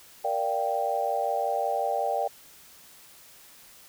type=chord; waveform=sine; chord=G minor seventh; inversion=first; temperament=equal; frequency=466.2 / 587.3 / 698.5 / 784 Hz; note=Bb4 / D5 / F5 / G5; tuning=0 / 0 / 0 / 0 cents; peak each=-33 / -30 / -31 / -28 dBFS; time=0.24-2.28 s; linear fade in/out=10 ms; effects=white hiss -52 dBFS RMS until 3.88 s